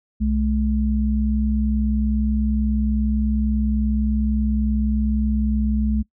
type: tone pair together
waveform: sine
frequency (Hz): 63.56 / 214.1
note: C2 / A3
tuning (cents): -50 / -47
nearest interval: octave + major sixth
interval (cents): 2103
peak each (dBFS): -20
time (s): 0.2-6.03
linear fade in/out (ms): 20
effects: noise-tail reverb RT60 0.1 s tail -22 dB re dry